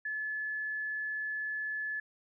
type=tone; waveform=sine; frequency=1722 Hz; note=A6; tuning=38 cents flat; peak=-33 dBFS; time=0.05-2 s; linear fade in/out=5 ms; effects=none